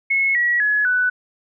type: tone with pitch steps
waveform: sine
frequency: 2183 / 1922.5 / 1693.1 / 1491 Hz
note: C#7 / B6 / G#6 / F#6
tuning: -27 / -47 / +33 / +13 cents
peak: -15 dBFS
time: 0.1-1.1 s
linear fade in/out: 10 ms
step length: 250 ms
effects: none